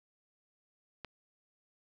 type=click; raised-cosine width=0.3 ms; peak=-26 dBFS; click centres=1.047 s; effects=none